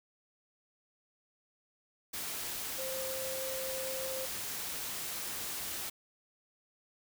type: tone in noise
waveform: sine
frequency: 526 Hz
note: C5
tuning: 9 cents sharp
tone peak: -38 dBFS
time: 2.78-4.26 s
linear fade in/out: 10 ms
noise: white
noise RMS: -39 dBFS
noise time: 2.13-5.9 s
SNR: -2 dB
effects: none